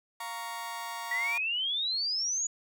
sawtooth chord, Bb minor, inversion second, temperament just, 699.2 / 932.3 / 1118.8 Hz, F5 / Bb5 / Db6, +2 / 0 / +16 cents, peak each -40 / -34 / -38 dBFS, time 0.2-1.38 s, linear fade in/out 5 ms
sine exponential sweep, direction up, 1907 to 6910 Hz, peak -28 dBFS, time 1.11-2.47 s, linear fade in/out 5 ms
effects none

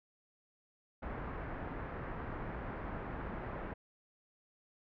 pink low-pass noise, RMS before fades -42 dBFS, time 1.02-3.74 s, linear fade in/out 10 ms, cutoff 1800 Hz, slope 24 dB/octave, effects none

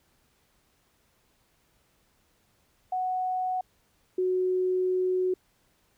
sine tone pair in turn, 740 / 368.6 Hz, F#5 / F#4, 0 / -7 cents, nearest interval octave, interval 1207 cents, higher first, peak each -26 / -23 dBFS, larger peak second, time 2.92-3.61 / 4.18-5.34 s, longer second, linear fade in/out 5 ms, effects pink hiss -68 dBFS RMS until 5.97 s

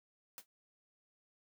white noise with exponential decay, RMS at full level -44 dBFS, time 0.38-0.46 s, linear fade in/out 0 ms, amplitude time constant 16 ms, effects high-pass 200 Hz 12 dB/octave

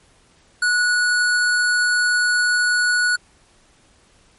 square tone, 1466 Hz, F#6, 16 cents flat, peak -16 dBFS, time 0.62-3.16 s, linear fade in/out 5 ms, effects pink hiss -55 dBFS RMS until 4.38 s + MP3 48 kbps

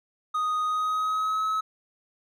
triangle tone with pitch glide, 1244 to 1287.1 Hz, D#6 to E6, -1 to -42 cents, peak -22 dBFS, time 0.34-1.61 s, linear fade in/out 10 ms, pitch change +59 cents, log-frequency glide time 0.64-1.45 s, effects none

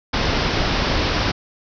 pink low-pass noise, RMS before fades -20 dBFS, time 0.13-1.32 s, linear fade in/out 10 ms, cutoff 5600 Hz, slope 96 dB/octave, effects none

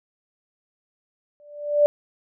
sine tone with exponential growth, 587.3 Hz, D5, in tune, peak -10 dBFS, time 1.4-1.86 s, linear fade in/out 0 ms, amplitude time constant 100 ms, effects none

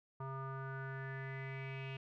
square tone with low-pass filter sweep, 134.2 Hz, C3, 44 cents sharp, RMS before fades -44 dBFS, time 0.2-1.97 s, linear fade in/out 5 ms, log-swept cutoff 1100 to 2700 Hz, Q 6.2, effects none

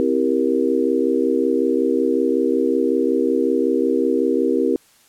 sine chord, C dominant seventh, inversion none, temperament just, 261.6 / 327 / 392.4 / 470.9 Hz, C4 / E4 / G4 / Bb4, 0 / -14 / +2 / +18 cents, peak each -21 dBFS, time 0-4.76 s, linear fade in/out 0 ms, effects white hiss -54 dBFS RMS until 5.08 s + low-pass 12000 Hz 12 dB/octave

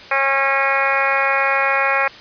harmonic tone, 272.8 Hz, C#4, 28 cents flat, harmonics 2 / 3 / 4 / 5 / 6 / 7 / 8 / 9, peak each -23 / -23 / -23 / -23 / -23 / -23 / -23 / -23 dBFS, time 0.11-2.08 s, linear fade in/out 5 ms, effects white hiss -38 dBFS RMS until 2.2 s + resampled to 11025 Hz

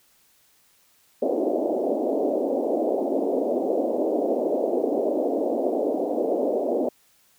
white band-pass noise, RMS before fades -24 dBFS, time 1.22-6.89 s, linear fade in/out 5 ms, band 250 to 660 Hz, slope 48 dB/octave, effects white hiss -61 dBFS RMS until 7.38 s

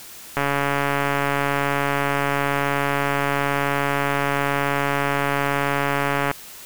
click train, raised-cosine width 0.5 ms, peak -6 dBFS, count 839, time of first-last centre 0.37-6.313 s, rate 141 Hz, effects white hiss -40 dBFS RMS until 6.65 s

